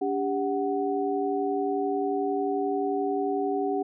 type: tone cluster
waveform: sine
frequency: 286.5 / 397.8 / 743 Hz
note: D4 / G4 / F#5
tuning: -43 / +25 / +7 cents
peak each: -30 / -27 / -30 dBFS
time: 0.01-3.83 s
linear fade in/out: 10 ms
effects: none